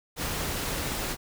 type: noise with amplitude modulation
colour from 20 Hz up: pink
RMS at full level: -30 dBFS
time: 0.16-1.17 s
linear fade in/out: 50 ms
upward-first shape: sine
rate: 293 Hz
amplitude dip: 25%
effects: none